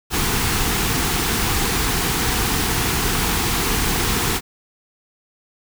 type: band-stop noise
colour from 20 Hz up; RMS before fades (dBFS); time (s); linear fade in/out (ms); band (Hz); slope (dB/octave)
pink; -20; 0.1-4.41; 50; 490 to 700; 96
effects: none